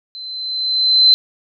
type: tone with level ramp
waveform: sine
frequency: 4067 Hz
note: C8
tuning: 50 cents flat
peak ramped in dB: -29 to -5 dBFS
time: 0.15-1.14 s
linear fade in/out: 0 ms
effects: none